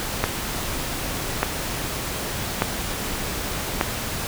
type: click train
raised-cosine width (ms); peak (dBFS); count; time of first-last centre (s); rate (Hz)
0.5; -3; 4; 0.24-3.811; 0.84
effects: pink hiss -28 dBFS RMS until 4.27 s